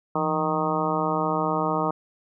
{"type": "harmonic tone with a mistuned harmonic", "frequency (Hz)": 155.56, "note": "D#3", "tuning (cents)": 0, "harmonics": [1, 2, 3, 4, 5, 6, 7, 8], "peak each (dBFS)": [-30, -30, -30, -30, -30, -30, -30, -30], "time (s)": [0.15, 1.91], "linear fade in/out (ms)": 5, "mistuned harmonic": 1, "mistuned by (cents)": 140, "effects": []}